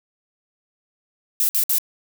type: noise bursts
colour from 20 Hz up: violet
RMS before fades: -19 dBFS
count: 3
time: 1.4-1.784 s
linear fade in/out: 0 ms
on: 90 ms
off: 57 ms
effects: none